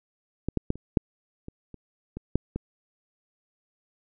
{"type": "clicks", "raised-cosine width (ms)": 3, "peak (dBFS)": [-14, -11, -10, -28, -6, -25, -29, -22, -8, -17], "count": 10, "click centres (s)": [0.486, 0.573, 0.704, 0.756, 0.972, 1.484, 1.743, 2.17, 2.356, 2.56], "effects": []}